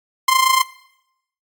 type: tone with amplitude modulation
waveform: sawtooth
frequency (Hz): 1046.5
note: C6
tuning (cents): 0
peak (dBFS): -6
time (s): 0.28-0.62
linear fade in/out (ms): 5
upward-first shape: sine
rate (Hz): 27.8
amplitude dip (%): 70
effects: noise-tail reverb RT60 0.8 s tail -20 dB re dry + AAC 64 kbps